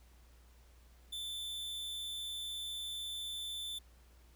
45% pulse tone with amplitude modulation, 3524 Hz, A7, 2 cents sharp, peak -38 dBFS, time 1.12-3.79 s, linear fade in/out 10 ms, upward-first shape sine, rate 234 Hz, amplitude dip 35%, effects added 60 Hz sine -59 dBFS peak until 4.35 s + pink hiss -68 dBFS RMS until 4.35 s

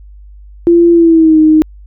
sine tone with pitch glide, 341.5 to 311.4 Hz, F4 to D#4, -39 to +2 cents, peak -3 dBFS, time 0.67-1.62 s, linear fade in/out 0 ms, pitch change -159 cents, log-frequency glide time 0.92-1.39 s, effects added 50 Hz sine -32 dBFS peak until 1.86 s

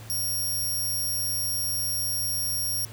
5% pulse tone, 5580 Hz, F8, 2 cents flat, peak -20 dBFS, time 0.1-2.85 s, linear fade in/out 0 ms, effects added 111 Hz sine -41 dBFS peak until 2.92 s + pink hiss -47 dBFS RMS until 2.92 s

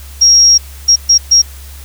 sine tone bursts at uneven times, 5600 Hz, F8, 4 cents sharp, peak -3 dBFS, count 4, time 0.21-0.58 / 0.88-0.96 / 1.09-1.18 / 1.31-1.42 s, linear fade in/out 10 ms, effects added 69 Hz sine -29 dBFS peak until 1.84 s + white hiss -37 dBFS RMS until 1.84 s

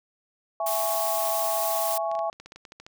sine chord, C# minor, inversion first, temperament just, 665.2 / 831.5 / 1108.7 Hz, E5 / G#5 / C#6, +16 / +2 / 0 cents, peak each -27 / -30 / -33 dBFS, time 0.6-2.3 s, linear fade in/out 2 ms
blue noise, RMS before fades -30 dBFS, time 0.66-1.98 s, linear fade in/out 5 ms
clicks, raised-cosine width 0.2 ms, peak -27 dBFS, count 12, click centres 2.115 / 2.152 / 2.191 / 2.329 / 2.4 / 2.46 / 2.521 / 2.56 / 2.652 / 2.721 / 2.8 / 2.865 s
effects none

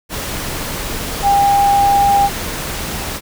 sine tone in noise, 802 Hz, G5, 39 cents sharp, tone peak -9 dBFS, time 1.22-2.3 s, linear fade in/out 50 ms, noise pink, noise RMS -23 dBFS, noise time 0.09-3.21 s, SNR +11 dB, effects none

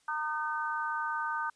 harmonic tone, 305.5 Hz, D#4, 32 cents flat, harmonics 3 / 4 / 5, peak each -35 / -35 / -35 dBFS, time 0.08-1.5 s, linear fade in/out 5 ms, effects white hiss -69 dBFS RMS until 1.55 s + resampled to 22050 Hz

